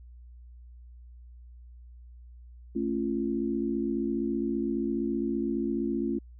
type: chord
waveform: sine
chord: A augmented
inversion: none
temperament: just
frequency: 220 / 275 / 343.8 Hz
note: A3 / C#4 / E#4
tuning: 0 / -14 / -27 cents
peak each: -31 dBFS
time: 2.75-6.19 s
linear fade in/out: 10 ms
effects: added 60 Hz sine -46 dBFS peak until 6.39 s